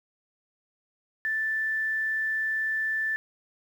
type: tone with quantisation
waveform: sine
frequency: 1762 Hz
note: A6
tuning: 2 cents sharp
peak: -25 dBFS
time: 1.25-3.16 s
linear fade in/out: 0 ms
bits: 9
effects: none